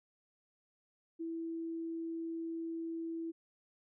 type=tone; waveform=sine; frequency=329.6 Hz; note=E4; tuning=in tune; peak=-37 dBFS; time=1.19-3.32 s; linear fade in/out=20 ms; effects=none